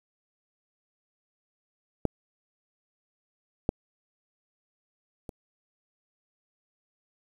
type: clicks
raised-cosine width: 2 ms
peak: -10 / -10 / -25 dBFS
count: 3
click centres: 2.053 / 3.691 / 5.292 s
effects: 8-bit